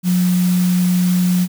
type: tone in noise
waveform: sine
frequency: 180 Hz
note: F#3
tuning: 47 cents flat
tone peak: -12 dBFS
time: 0.03-1.48 s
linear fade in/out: 50 ms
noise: white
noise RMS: -29 dBFS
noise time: 0.03-1.48 s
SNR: +14 dB
effects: none